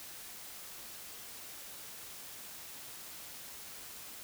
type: silence
effects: white hiss -48 dBFS RMS until 4.23 s